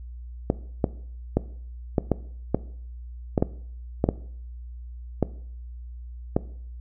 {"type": "clicks", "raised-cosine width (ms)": 2, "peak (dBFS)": -6, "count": 12, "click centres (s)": [0.501, 0.842, 1.37, 1.982, 2.117, 2.546, 3.378, 3.425, 4.041, 4.089, 5.227, 6.365], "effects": ["noise-tail reverb RT60 0.6 s tail -18 dB re dry", "added 60 Hz sine -36 dBFS peak until 6.8 s"]}